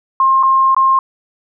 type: tone with dropouts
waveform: sine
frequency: 1064 Hz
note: C6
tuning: 29 cents sharp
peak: -8 dBFS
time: 0.2-0.99 s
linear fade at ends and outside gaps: 2 ms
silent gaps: 0.429-0.433 / 0.747-0.765 s
effects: none